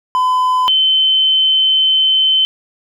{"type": "tone pair in turn", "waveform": ["triangle", "sine"], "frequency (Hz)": [1012, 3071], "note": ["B5", "G7"], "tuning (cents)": [42, -36], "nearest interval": "octave + perfect fifth", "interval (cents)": 1922, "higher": "second", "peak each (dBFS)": -9, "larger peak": "neither", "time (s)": [[0.15, 0.68], [0.68, 2.45]], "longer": "second", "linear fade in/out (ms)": 0, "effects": []}